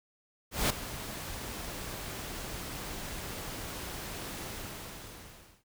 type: noise with ADSR envelope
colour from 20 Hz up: pink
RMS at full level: -26 dBFS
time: 0.51-5.64 s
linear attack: 190 ms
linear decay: 6 ms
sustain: -14 dB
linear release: 1200 ms
effects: none